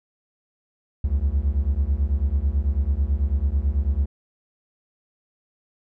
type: beating tone pair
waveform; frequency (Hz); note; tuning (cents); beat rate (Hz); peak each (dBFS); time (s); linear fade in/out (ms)
triangle; 65.41 / 74.51; C2 / D2; 0 / +26; 9.1; -20; 1.04-4.06; 5
effects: none